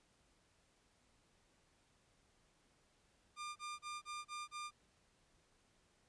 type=tone bursts; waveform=sawtooth; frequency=1200 Hz; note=D6; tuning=37 cents sharp; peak=-40 dBFS; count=6; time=3.36-4.71 s; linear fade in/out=50 ms; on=200 ms; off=30 ms; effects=pink hiss -74 dBFS RMS until 6.08 s + resampled to 22050 Hz